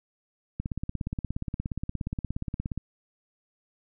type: click train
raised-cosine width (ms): 5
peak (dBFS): -18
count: 38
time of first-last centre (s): 0.6-2.776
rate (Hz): 17
effects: none